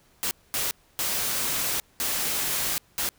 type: noise bursts at uneven times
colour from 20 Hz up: white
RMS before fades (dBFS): -27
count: 5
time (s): 0.23-0.31 / 0.54-0.71 / 0.99-1.8 / 2-2.78 / 2.98-3.09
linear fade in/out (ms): 0
effects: pink hiss -61 dBFS RMS until 3.18 s